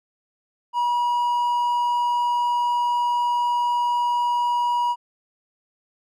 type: tone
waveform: triangle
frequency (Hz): 964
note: B5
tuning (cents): -42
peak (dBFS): -17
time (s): 0.73-4.96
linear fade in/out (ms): 50
effects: none